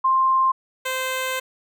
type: tone pair in turn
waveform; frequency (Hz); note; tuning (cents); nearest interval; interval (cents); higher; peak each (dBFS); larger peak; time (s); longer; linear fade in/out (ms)
sine / 10% pulse; 1053 / 518.5; C6 / C5; +11 / -16; octave; 1227; first; -15; neither; 0.04-0.52 / 0.85-1.4; second; 10
effects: none